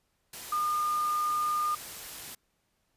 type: tone in noise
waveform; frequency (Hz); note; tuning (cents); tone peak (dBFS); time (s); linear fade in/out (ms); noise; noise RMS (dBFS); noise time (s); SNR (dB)
sine; 1214; D#6; -43; -26; 0.52-1.75; 5; white; -42; 0.33-2.35; +13
effects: pink hiss -75 dBFS RMS until 2.96 s + resampled to 32000 Hz